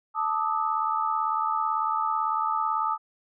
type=tone cluster; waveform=sine; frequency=880 / 1201 / 1279 Hz; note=A5 / D6 / D#6; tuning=0 / +38 / +47 cents; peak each=-28 dBFS; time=0.14-2.98 s; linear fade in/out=50 ms; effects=none